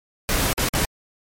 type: noise with dropouts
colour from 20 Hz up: pink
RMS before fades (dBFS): -21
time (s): 0.29-0.85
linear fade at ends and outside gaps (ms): 0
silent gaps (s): 0.53-0.579 / 0.687-0.737
effects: MP3 64 kbps